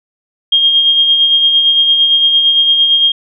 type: tone with tremolo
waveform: sine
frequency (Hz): 3230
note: G#7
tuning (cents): -49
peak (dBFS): -5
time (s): 0.52-3.12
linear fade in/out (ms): 5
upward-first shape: sine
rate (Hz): 8.8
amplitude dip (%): 40
effects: none